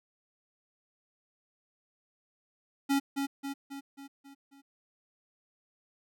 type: tone with echo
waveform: square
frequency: 277.2 Hz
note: C#4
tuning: in tune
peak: -25 dBFS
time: 2.89-3 s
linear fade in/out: 20 ms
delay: 270 ms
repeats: 6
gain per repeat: -5 dB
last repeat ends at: 4.62 s
effects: none